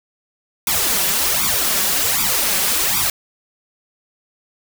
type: noise with flanger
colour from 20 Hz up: white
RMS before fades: -18 dBFS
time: 0.67-3.1 s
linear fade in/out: 2 ms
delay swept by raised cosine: 0.84 to 5.34 ms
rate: 1.3 Hz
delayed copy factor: +0.9
effects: none